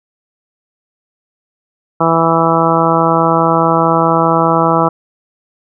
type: harmonic tone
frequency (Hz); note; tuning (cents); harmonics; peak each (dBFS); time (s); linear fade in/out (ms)
164.81; E3; 0; 1 / 2 / 3 / 4 / 5 / 6 / 7 / 8; -17 / -17 / -17 / -17 / -17 / -17 / -17 / -17; 2-4.89; 10
effects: none